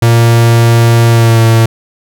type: tone with pitch glide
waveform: 45% pulse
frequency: 116.54 to 113.81 Hz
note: A#2 to A#2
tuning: 0 to -41 cents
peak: -4 dBFS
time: 0.02-1.66 s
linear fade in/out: 5 ms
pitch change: -41 cents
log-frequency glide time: 1.08-1.4 s
effects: none